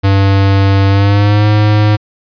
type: tone with pitch glide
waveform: square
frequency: 98 to 105.64 Hz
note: G2 to G#2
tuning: 0 to +30 cents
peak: -7 dBFS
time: 0.03-1.97 s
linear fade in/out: 20 ms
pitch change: +130 cents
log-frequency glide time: 0.88-1.47 s
effects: resampled to 11025 Hz